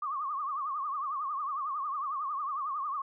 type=tone with vibrato; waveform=sine; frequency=1150 Hz; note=D6; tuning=37 cents flat; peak=-31 dBFS; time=0.02-3.02 s; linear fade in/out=5 ms; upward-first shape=triangle; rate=11 Hz; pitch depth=160 cents each way; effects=none